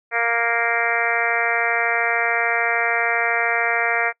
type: harmonic tone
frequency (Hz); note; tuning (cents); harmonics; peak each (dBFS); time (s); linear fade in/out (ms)
233.1; A#3; 0; 2 / 3 / 4 / 5 / 6 / 7 / 8 / 9 / 10; -28 / -25 / -31 / -31 / -26 / -27 / -25 / -25 / -27; 0.11-4.13; 50
effects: noise-tail reverb RT60 0.1 s tail -23 dB re dry